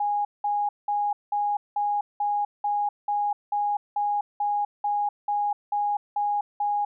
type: tone bursts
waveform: sine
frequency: 824 Hz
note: G#5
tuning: 14 cents flat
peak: -22 dBFS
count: 16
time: 0-6.85 s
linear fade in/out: 5 ms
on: 250 ms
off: 190 ms
effects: none